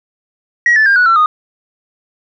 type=tone with pitch steps; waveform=sine; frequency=1906 / 1747.8 / 1602.7 / 1469.7 / 1347.7 / 1235.9 Hz; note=A#6 / A6 / G6 / F#6 / E6 / D#6; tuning=+38 / -12 / +38 / -12 / +38 / -12 cents; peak=-5 dBFS; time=0.66-1.26 s; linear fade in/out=2 ms; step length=100 ms; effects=tanh soft clip ceiling -4 dBFS